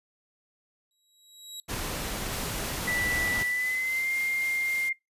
25% pulse tone with exponential growth, 3865 Hz, B7, 38 cents flat, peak -32 dBFS, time 0.91-1.6 s, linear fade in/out 1 ms, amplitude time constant 150 ms
pink noise, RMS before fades -33 dBFS, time 1.68-3.44 s, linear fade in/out 20 ms
white noise with tremolo, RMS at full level -40 dBFS, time 2.31-4.9 s, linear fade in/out 20 ms, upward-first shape sine, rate 3.8 Hz, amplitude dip 25%
sine tone with pitch glide, 1970 to 2111 Hz, B6 to C7, -5 to +15 cents, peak -26 dBFS, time 2.87-4.93 s, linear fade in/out 10 ms, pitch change +120 cents, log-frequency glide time 3.47-4.1 s
effects noise-tail reverb RT60 0.2 s tail -23 dB re dry + resampled to 32000 Hz

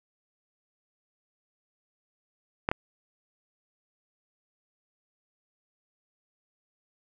clicks, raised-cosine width 0.5 ms, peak -10 dBFS, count 2, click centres 2.689 / 2.715 s, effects none

